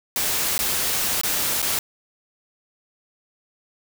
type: noise with dropouts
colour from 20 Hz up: white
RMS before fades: -23 dBFS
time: 0.16-1.79 s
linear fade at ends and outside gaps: 1 ms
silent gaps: 0.58-0.59 / 1.213-1.234 / 1.618-1.626 s
effects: none